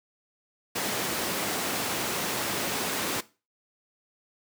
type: high-pass noise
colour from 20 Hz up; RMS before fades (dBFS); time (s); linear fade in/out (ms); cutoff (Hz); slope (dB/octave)
pink; -30; 0.75-3.21; 10; 210; 12
effects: noise-tail reverb RT60 0.3 s tail -18 dB re dry